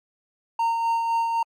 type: tone with tremolo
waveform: triangle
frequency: 920 Hz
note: A#5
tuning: 23 cents flat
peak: -17 dBFS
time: 0.59-1.43 s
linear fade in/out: 5 ms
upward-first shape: sine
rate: 3.9 Hz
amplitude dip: 35%
effects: MP3 64 kbps